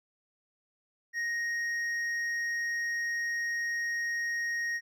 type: tone with hard clipping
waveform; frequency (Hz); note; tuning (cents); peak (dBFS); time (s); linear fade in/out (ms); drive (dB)
sine; 1871; A#6; +6; -31; 1.13-4.81; 50; 5
effects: none